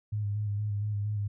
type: tone with vibrato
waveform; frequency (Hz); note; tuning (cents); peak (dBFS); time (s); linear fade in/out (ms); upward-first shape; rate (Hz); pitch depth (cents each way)
sine; 103.83; G#2; 0; -28; 0.12-1.28; 10; square; 4.3; 28
effects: none